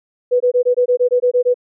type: tone bursts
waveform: sine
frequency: 493.9 Hz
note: B4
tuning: in tune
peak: -10 dBFS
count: 11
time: 0.31-1.543 s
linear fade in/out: 20 ms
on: 93 ms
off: 21 ms
effects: none